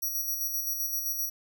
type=tone with tremolo; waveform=5% pulse; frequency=5760 Hz; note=F#8; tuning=47 cents flat; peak=-22 dBFS; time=0.02-1.3 s; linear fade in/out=10 ms; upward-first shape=square; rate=7.7 Hz; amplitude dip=40%; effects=none